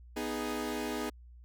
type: chord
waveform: sawtooth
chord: G# minor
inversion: first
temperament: equal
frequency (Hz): 246.9 / 311.1 / 415.3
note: B3 / D#4 / G#4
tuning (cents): 0 / 0 / 0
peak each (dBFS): -34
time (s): 0.16-1.1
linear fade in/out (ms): 10
effects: added 60 Hz sine -50 dBFS peak until 1.44 s